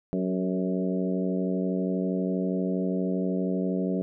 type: harmonic tone with a mistuned harmonic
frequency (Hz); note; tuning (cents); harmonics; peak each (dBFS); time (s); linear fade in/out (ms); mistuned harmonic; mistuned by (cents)
92.5; F#2; 0; 2 / 3 / 4 / 5 / 6 / 7; -27 / -31 / -33 / -35 / -37 / -38; 0.13-4.02; 0; 4; +37
effects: none